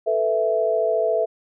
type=chord; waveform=sine; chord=A suspended second; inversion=none; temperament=equal; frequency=440 / 493.9 / 659.3 Hz; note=A4 / B4 / E5; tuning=0 / 0 / 0 cents; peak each=-23 / -25 / -20 dBFS; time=0.06-1.26 s; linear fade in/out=20 ms; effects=none